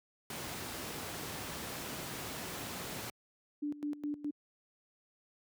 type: noise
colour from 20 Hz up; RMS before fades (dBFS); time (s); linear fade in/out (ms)
pink; -41; 0.3-3.1; 2
type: tone with tremolo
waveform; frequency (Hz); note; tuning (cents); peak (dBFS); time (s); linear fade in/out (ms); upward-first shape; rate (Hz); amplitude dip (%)
sine; 293.7; D4; 0; -33; 3.62-4.31; 10; square; 4.8; 80
effects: high-pass 100 Hz 12 dB/octave